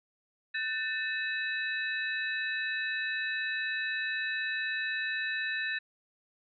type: tone cluster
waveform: sine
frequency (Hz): 1516 / 1780 / 2579 / 3919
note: F#6 / A6 / E7 / B7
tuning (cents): +42 / +20 / -39 / -14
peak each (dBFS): -40 / -32 / -38 / -40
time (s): 0.54-5.79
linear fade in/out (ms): 10
effects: none